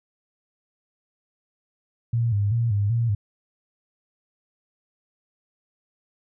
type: tone with vibrato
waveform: sine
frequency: 109.1 Hz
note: A2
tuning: 14 cents flat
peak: -19 dBFS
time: 2.13-3.15 s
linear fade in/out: 5 ms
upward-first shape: square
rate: 2.6 Hz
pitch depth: 120 cents each way
effects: none